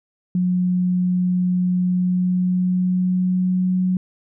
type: tone with pitch glide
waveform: sine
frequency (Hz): 180.8 to 183.96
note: F#3 to F#3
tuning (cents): -40 to -10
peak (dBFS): -16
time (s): 0.35-3.97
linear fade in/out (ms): 2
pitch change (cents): +30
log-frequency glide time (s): 1.81-3.85
effects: none